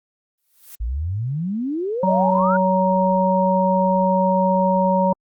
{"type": "noise with exponential growth", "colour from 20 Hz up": "blue", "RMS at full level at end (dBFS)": -36, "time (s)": [0.38, 0.75], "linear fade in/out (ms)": 0, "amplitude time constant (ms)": 79}
{"type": "exponential sweep", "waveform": "sine", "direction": "up", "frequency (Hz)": [51.91, 1480], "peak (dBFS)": -21, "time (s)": [0.8, 2.57], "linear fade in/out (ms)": 10}
{"type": "harmonic tone", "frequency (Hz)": 187.2, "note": "F#3", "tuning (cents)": 20, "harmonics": [1, 3, 5], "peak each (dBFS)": [-19, -19, -19], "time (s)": [2.03, 5.13], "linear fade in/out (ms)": 5}
{"effects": ["Opus 24 kbps"]}